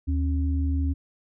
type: tone pair together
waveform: sine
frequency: 76.4 / 272.6 Hz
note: D#2 / C#4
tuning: -31 / -29 cents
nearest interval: octave + minor seventh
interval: 2202 cents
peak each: -22 / -30 dBFS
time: 0.07-0.94 s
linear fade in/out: 20 ms
effects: none